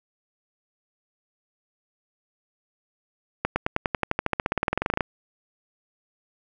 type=accelerating click train; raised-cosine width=0.5 ms; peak=-7 dBFS; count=25; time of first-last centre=3.45-5.008 s; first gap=110 ms; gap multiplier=0.95; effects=none